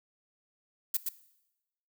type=noise with echo; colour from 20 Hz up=violet; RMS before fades=-28 dBFS; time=0.94-0.97 s; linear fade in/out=5 ms; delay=120 ms; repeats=1; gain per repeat=-4 dB; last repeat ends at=1.09 s; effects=noise-tail reverb RT60 0.9 s tail -17 dB re dry